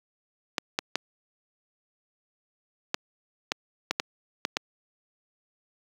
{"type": "clicks", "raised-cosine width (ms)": 0.2, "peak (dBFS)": -7, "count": 9, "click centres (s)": [0.582, 0.789, 0.956, 2.944, 3.519, 3.91, 3.999, 4.451, 4.569], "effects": ["high-pass 200 Hz 12 dB/octave", "8-bit"]}